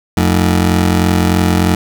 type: ring-modulated tone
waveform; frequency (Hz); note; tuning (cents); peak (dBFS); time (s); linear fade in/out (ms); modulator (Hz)
25% pulse; 133.3; C3; +33; -3; 0.17-1.75; 2; 45.1
effects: none